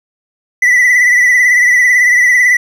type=tone with vibrato; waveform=triangle; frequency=1975.5 Hz; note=B6; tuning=in tune; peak=-4 dBFS; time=0.62-2.57 s; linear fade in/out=5 ms; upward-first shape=triangle; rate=18 Hz; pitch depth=59 cents each way; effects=none